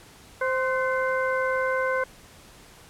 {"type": "harmonic tone with a mistuned harmonic", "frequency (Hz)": 521, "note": "C5", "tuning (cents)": -7, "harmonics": [1, 2, 3, 4], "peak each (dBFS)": [-25, -29, -28, -35], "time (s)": [0.41, 2.04], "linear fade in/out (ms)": 5, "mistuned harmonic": 3, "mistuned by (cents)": -51, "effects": ["pink hiss -50 dBFS RMS until 2.89 s", "low-pass 12000 Hz 12 dB/octave"]}